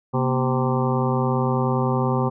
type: harmonic tone with a mistuned harmonic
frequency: 129.8 Hz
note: C3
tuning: 13 cents flat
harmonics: 1 / 2 / 3 / 4 / 6 / 7 / 8 / 9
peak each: -22 / -25 / -27 / -28 / -30 / -30 / -31 / -32 dBFS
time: 0.13-2.3 s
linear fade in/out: 20 ms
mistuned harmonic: 2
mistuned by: -130 cents
effects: none